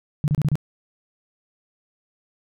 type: tone bursts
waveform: sine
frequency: 148.1 Hz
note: D3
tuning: 15 cents sharp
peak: -16 dBFS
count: 5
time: 0.24-0.555 s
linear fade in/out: 0 ms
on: 39 ms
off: 30 ms
effects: none